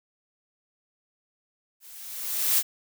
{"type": "noise with level ramp", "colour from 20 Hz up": "blue", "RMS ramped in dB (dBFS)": [-49, -19], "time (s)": [1.8, 2.63], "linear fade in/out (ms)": 50, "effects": []}